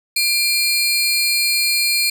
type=tone pair together; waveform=sawtooth; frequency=2390 / 4258 Hz; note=D7 / C8; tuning=+30 / +30 cents; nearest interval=minor seventh; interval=1000 cents; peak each=-15 dBFS; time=0.16-2.1 s; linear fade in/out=5 ms; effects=none